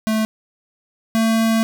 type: tone pair in turn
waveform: square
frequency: 218.7 / 224.5 Hz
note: A3 / A3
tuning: -10 / +35 cents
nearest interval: unison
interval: 45 cents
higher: second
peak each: -17 / -15 dBFS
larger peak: second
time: 0.07-0.25 / 1.15-1.63 s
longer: second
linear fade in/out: 0 ms
effects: none